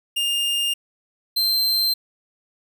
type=tone pair in turn; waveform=45% pulse; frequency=2815 / 4129 Hz; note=F7 / C8; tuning=+13 / -24 cents; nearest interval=perfect fifth; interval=663 cents; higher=second; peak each=-20 / -17 dBFS; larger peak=second; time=0.16-0.74 / 1.36-1.94 s; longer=neither; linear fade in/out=10 ms; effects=none